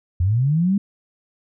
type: linear sweep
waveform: sine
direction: up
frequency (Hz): 82.41 to 205.5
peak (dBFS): -15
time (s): 0.2-0.78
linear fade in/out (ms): 5
effects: none